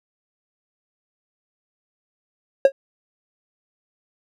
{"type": "tone with exponential decay", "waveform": "triangle", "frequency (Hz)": 544, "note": "C#5", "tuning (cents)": -33, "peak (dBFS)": -3, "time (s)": [2.65, 2.72], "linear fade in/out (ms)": 2, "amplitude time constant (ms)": 15, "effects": []}